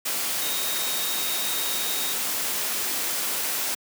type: tone in noise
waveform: sine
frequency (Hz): 3739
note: A#7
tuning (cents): +4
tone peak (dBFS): -32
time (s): 0.41-2.13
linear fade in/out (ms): 10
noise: white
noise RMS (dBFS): -27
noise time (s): 0.05-3.75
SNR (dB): -8
effects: high-pass 200 Hz 12 dB/octave